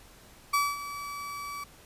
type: tone with ADSR envelope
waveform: 35% pulse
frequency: 1148 Hz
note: D6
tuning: 40 cents flat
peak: -20 dBFS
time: 0.53-1.64 s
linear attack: 11 ms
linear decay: 220 ms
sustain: -14 dB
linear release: 5 ms
effects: pink hiss -54 dBFS RMS until 1.85 s + resampled to 32000 Hz